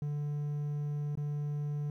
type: tone with dropouts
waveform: triangle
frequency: 146.83 Hz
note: D3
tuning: in tune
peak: -30 dBFS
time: 0.02-1.9 s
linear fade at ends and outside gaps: 2 ms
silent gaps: 1.154-1.173 s
effects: 12-bit